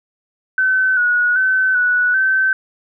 sine tone with pitch steps, 1524 / 1457 / 1525 / 1474 / 1541 Hz, G6 / F#6 / G6 / F#6 / G6, -49 / -27 / -48 / -7 / -30 cents, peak -12 dBFS, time 0.58-2.53 s, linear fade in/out 2 ms, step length 390 ms, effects none

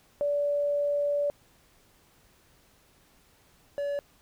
sine / triangle tone pair in turn, 578 / 571 Hz, D5 / D5, -28 / -49 cents, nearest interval unison, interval 21 cents, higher first, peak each -24 / -26 dBFS, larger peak first, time 0.21-1.3 / 3.78-3.99 s, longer first, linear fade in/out 0 ms, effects pink hiss -62 dBFS RMS until 4.21 s

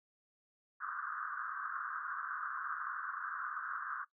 pink band-pass noise, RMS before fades -41 dBFS, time 0.8-4.05 s, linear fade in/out 20 ms, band 1100 to 1600 Hz, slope 96 dB/octave, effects noise-tail reverb RT60 0.1 s tail -18 dB re dry

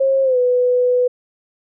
sine tone with pitch glide, 538 to 496.2 Hz, C5 to B4, +48 to +8 cents, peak -12 dBFS, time 0-1.08 s, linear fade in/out 10 ms, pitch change -140 cents, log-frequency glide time 0.23-0.38 s, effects none

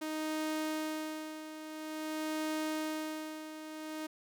sawtooth tone with tremolo, 311.1 Hz, D#4, in tune, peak -29 dBFS, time 0.01-4.07 s, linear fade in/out 10 ms, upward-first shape sine, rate 0.49 Hz, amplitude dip 70%, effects none

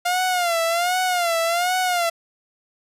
sawtooth tone with vibrato, 700 Hz, F5, 4 cents sharp, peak -15 dBFS, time 0.05-2.1 s, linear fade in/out 10 ms, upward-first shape sine, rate 1.3 Hz, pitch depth 100 cents each way, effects resampled to 32000 Hz

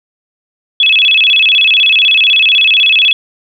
sine tone with vibrato, 2960 Hz, F#7, in tune, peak -5 dBFS, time 0.8-3.13 s, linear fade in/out 2 ms, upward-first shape square, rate 16 Hz, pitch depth 230 cents each way, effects none

